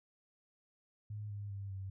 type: tone with pitch steps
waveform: sine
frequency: 105.1 / 102.05 / 99.09 / 96.21 Hz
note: G#2 / G#2 / G2 / G2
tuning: +21 / -30 / +19 / -32 cents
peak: -40 dBFS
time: 1.1-1.9 s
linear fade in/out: 5 ms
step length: 200 ms
effects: none